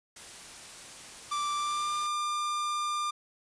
white noise, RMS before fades -46 dBFS, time 0.16-2.07 s, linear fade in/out 5 ms
45% pulse tone with pitch glide, 1174 to 1197.3 Hz, D6 to D6, -1 to +33 cents, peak -29 dBFS, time 1.31-3.11 s, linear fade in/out 10 ms, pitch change +34 cents, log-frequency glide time 1.55-1.95 s
effects resampled to 22050 Hz

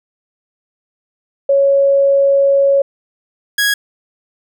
sine / sawtooth tone pair in turn, 554.4 / 1657.7 Hz, C#5 / G#6, 0 / -4 cents, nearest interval octave + perfect fifth, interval 1896 cents, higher second, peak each -8 dBFS, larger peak neither, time 1.49-2.82 / 3.58-3.74 s, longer first, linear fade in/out 5 ms, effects none

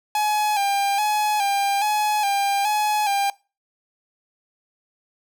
45% pulse tone with vibrato, 821 Hz, G#5, 20 cents flat, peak -19 dBFS, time 0.15-3.3 s, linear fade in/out 2 ms, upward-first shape square, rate 1.2 Hz, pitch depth 49 cents each way, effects noise-tail reverb RT60 0.3 s tail -22 dB re dry

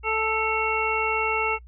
harmonic tone with a mistuned harmonic, 440 Hz, A4, in tune, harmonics 1 / 2 / 3 / 5 / 6, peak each -28 / -28 / -28 / -28 / -28 dBFS, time 0.03-1.59 s, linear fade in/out 50 ms, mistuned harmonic 6, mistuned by +54 cents, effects noise-tail reverb RT60 0.1 s tail -24 dB re dry + added 60 Hz sine -43 dBFS peak until 1.67 s

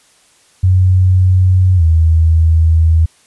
sine tone with pitch glide, 92.5 to 80.99 Hz, F#2 to E2, 0 to -30 cents, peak -6 dBFS, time 0.63-3.06 s, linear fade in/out 10 ms, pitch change -230 cents, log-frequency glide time 1.76-1.83 s, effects white hiss -50 dBFS RMS until 3.26 s + resampled to 24000 Hz

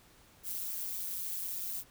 violet noise with amplitude modulation, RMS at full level -34 dBFS, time 0.43-1.84 s, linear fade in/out 50 ms, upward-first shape sine, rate 184 Hz, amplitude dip 90%, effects pink hiss -61 dBFS RMS until 1.9 s

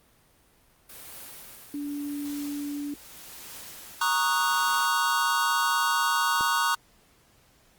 white noise with tremolo, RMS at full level -42 dBFS, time 0.89-4.86 s, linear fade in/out 5 ms, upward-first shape triangle, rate 0.84 Hz, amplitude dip 60%
sine tone, 288.8 Hz, D4, 29 cents flat, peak -30 dBFS, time 1.74-2.94 s, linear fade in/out 2 ms
square chord, D# minor seventh, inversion second, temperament equal, 932.3 / 1108.7 / 1244.5 / 1480 Hz, A#5 / C#6 / D#6 / F#6, 0 / 0 / 0 / 0 cents, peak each -29 dBFS, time 4.01-6.75 s, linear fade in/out 5 ms
click, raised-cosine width 2 ms, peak -25 dBFS, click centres 6.409 s
effects pink hiss -61 dBFS RMS until 7.78 s + Opus 32 kbps

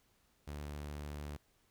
sawtooth tone, 73.42 Hz, D2, in tune, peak -38 dBFS, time 0.47-1.37 s, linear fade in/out 10 ms, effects pink hiss -73 dBFS RMS until 1.7 s

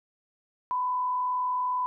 sine tone with frequency modulation, 1000 Hz, B5, 21 cents sharp, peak -25 dBFS, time 0.71-1.86 s, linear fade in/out 0 ms, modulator 42.3 Hz, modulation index 0.31, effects none

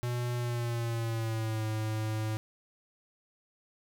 square tone with pitch glide, 121.6 to 108.96 Hz, B2 to A2, -26 to -16 cents, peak -31 dBFS, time 0.03-2.37 s, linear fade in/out 0 ms, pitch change -190 cents, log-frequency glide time 0.36-1.66 s, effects none

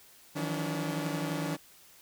sawtooth tone cluster, 157.5 / 168.7 / 181.3 / 286.6 Hz, D#3 / E3 / F#3 / D4, +21 / +40 / -35 / -42 cents, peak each -31 / -36 / -37 / -31 dBFS, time 0.35-1.57 s, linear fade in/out 20 ms, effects white hiss -57 dBFS RMS until 2.01 s

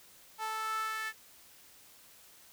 sawtooth tone with high-pass filter sweep, 438.5 Hz, A4, 6 cents flat, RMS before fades -36 dBFS, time 0.38-1.13 s, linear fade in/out 50 ms, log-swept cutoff 980 to 1700 Hz, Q 5.3, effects white hiss -58 dBFS RMS until 2.52 s

